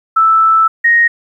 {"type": "tone pair in turn", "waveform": "sine", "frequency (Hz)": [1318.5, 1869.6], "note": ["E6", "A#6"], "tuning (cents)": [0, 5], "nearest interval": "tritone", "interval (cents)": 605, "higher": "second", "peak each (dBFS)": -6, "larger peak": "neither", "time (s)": [[0.16, 0.68], [0.84, 1.08]], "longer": "first", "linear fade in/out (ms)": 10, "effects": ["8-bit"]}